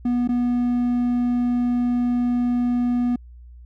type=tone with dropouts; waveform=triangle; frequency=243.7 Hz; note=B3; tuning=23 cents flat; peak=-16 dBFS; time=0.05-3.16 s; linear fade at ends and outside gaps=5 ms; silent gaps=0.276-0.289 s; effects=added 60 Hz sine -40 dBFS peak until 3.65 s